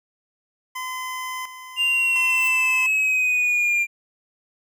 25% pulse tone with tremolo, 1023 Hz, C6, 39 cents flat, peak -24 dBFS, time 0.75-2.87 s, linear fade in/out 10 ms, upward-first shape square, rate 0.71 Hz, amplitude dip 65%
triangle linear sweep, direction down, 2803 to 2381 Hz, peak -16 dBFS, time 1.76-3.87 s, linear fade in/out 50 ms
violet noise with exponential growth, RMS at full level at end -32 dBFS, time 2.19-2.48 s, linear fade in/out 5 ms, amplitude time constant 61 ms
effects none

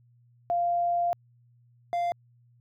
sine / triangle tone pair in turn, 695 / 695 Hz, F5 / F5, -9 / -9 cents, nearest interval unison, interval 0 cents, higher neither, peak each -23 dBFS, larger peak neither, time 0.5-1.13 / 1.93-2.12 s, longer first, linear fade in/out 0 ms, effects added 120 Hz sine -58 dBFS peak until 2.6 s

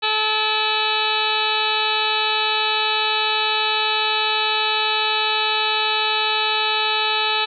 harmonic tone with a mistuned harmonic, 432 Hz, A4, 32 cents flat, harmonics 1 / 2 / 3 / 4 / 5 / 6 / 7 / 8 / 9 / 10, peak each -30 / -24 / -27 / -29 / -33 / -25 / -27 / -29 / -24 / -31 dBFS, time 0.02-7.46 s, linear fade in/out 20 ms, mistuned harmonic 5, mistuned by +120 cents, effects none

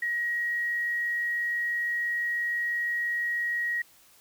sine tone with quantisation, 1897 Hz, A#6, 30 cents sharp, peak -26 dBFS, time 0.02-3.82 s, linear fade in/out 5 ms, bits 9, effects white hiss -58 dBFS RMS until 4.2 s

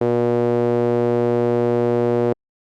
sawtooth tone with band-pass filter, 120 Hz, B2, 49 cents flat, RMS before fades -18 dBFS, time 0.01-2.33 s, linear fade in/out 5 ms, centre 440 Hz, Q 2.4, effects Opus 48 kbps

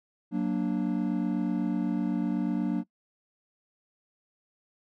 triangle chord, Gb augmented, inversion none, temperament equal, 185 / 233.1 / 293.7 Hz, Gb3 / Bb3 / D4, 0 / 0 / 0 cents, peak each -28 dBFS, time 0.31-2.84 s, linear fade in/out 50 ms, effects noise-tail reverb RT60 0.1 s tail -22 dB re dry

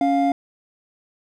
triangle tone pair together, 278.6 / 702 Hz, C#4 / F5, +9 / +9 cents, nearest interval octave + major third, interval 1600 cents, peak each -17 dBFS, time 0.01-0.32 s, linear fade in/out 2 ms, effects none

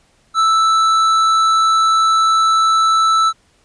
sine tone with tanh clipping, 1318.5 Hz, E6, in tune, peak -12 dBFS, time 0.34-3.33 s, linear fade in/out 50 ms, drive 11 dB, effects pink hiss -56 dBFS RMS until 3.64 s + resampled to 22050 Hz

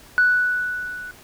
sine tone with level ramp, 1480 Hz, F#6, in tune, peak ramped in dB -11 to -32 dBFS, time 0.18-1.11 s, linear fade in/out 0 ms, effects tanh soft clip ceiling -8 dBFS + pink hiss -47 dBFS RMS until 1.23 s

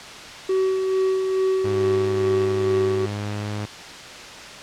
triangle tone with tremolo, 378.8 Hz, F#4, 41 cents sharp, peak -15 dBFS, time 0.49-3.06 s, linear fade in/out 5 ms, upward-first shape sine, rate 2.3 Hz, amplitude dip 35%
sawtooth tone with pitch glide, 102.2 to 104.53 Hz, G#2 to G#2, -27 to +12 cents, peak -22 dBFS, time 1.64-3.66 s, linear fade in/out 10 ms, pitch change +39 cents, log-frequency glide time 2.93-3.5 s
effects white hiss -37 dBFS RMS until 4.62 s + low-pass 5000 Hz 12 dB/octave

